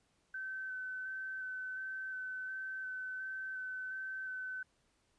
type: tone with vibrato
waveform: sine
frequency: 1528 Hz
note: G6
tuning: 45 cents flat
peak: -39 dBFS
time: 0.34-4.63 s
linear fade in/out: 5 ms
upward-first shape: square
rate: 1.4 Hz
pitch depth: 12 cents each way
effects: pink hiss -75 dBFS RMS until 5.18 s + resampled to 22050 Hz